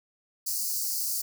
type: high-pass noise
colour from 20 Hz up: white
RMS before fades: -30 dBFS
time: 0.46-1.22 s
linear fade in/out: 10 ms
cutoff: 4400 Hz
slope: 96 dB/octave
effects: none